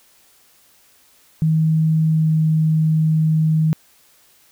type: tone with pitch glide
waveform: sine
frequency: 158.6 to 157.6 Hz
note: D#3 to D#3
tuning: +33 to +23 cents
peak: -13 dBFS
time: 1.42-3.73 s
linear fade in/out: 0 ms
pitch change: -10 cents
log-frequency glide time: 2.06-2.32 s
effects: white hiss -54 dBFS RMS until 4.51 s